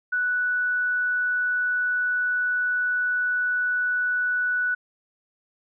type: tone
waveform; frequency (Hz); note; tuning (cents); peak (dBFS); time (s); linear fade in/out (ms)
sine; 1480; F#6; 0; -21; 0.12-4.75; 10
effects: none